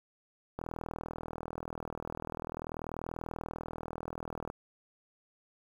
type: click train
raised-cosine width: 1 ms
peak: -24 dBFS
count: 159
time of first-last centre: 0.59-4.501 s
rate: 40.4 Hz
effects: 9-bit